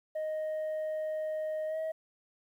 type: tone with pitch glide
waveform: sine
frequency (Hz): 622.3 to 636.8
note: D#5 to D#5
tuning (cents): 0 to +40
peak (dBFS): -29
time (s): 0.15-1.92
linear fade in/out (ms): 10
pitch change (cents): +40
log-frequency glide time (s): 1.67-1.78
effects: tanh soft clip ceiling -31 dBFS + 11-bit